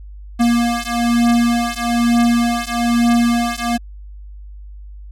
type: beating tone pair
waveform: square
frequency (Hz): 235.9 / 237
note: A#3 / A#3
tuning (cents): +21 / +29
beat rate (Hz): 1.1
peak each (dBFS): -17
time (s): 0.39-3.78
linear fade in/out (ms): 20
effects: added 50 Hz sine -32 dBFS peak until 5.11 s + low-pass 12000 Hz 12 dB/octave